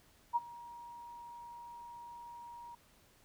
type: tone with ADSR envelope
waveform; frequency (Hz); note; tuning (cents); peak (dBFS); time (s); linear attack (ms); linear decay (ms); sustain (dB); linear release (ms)
sine; 948; A#5; +29; -26; 0.33-2.75; 30; 31; -21; 5
effects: pink hiss -66 dBFS RMS until 3.24 s